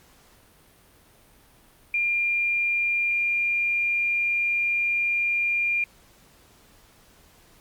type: tone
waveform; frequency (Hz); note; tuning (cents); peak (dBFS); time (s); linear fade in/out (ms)
sine; 2400; D7; +37; -21; 1.94-5.84; 2
effects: pink hiss -56 dBFS RMS until 7.6 s + Opus 48 kbps